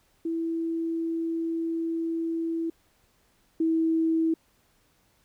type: tone pair in turn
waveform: sine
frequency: 329.6 / 324.5 Hz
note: E4 / E4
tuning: 0 / -27 cents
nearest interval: unison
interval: 27 cents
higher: first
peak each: -26 / -21 dBFS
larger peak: second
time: 0.25-2.7 / 3.6-4.34 s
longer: first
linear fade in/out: 5 ms
effects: pink hiss -66 dBFS RMS until 5.24 s